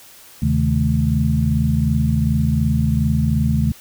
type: tone cluster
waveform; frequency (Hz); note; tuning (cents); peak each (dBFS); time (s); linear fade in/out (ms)
sine; 77.7 / 133.3 / 156 / 217.5; D#2 / C3 / D#3 / A3; -2 / +33 / +5 / -20; -20; 0.42-3.72; 5
effects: white hiss -44 dBFS RMS until 3.8 s